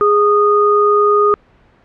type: tone pair together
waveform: sine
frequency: 414.3 / 1234 Hz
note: G#4 / D#6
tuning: -4 / -15 cents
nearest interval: octave + perfect fifth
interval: 1889 cents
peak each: -11 dBFS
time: 0.01-1.34 s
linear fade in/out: 0 ms
effects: pink hiss -50 dBFS RMS until 1.84 s + low-pass 2000 Hz 12 dB/octave